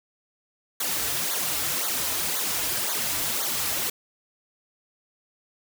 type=noise with flanger; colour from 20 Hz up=white; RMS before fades=-27 dBFS; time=0.8-3.9 s; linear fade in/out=5 ms; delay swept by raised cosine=0.37 to 5.57 ms; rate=1.9 Hz; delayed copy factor=-0.95; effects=none